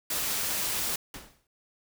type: noise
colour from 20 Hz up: white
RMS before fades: -30 dBFS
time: 0.1-0.96 s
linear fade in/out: 5 ms
type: noise with exponential decay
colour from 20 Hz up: pink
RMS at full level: -38 dBFS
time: 1.14-1.47 s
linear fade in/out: 2 ms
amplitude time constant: 71 ms
effects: none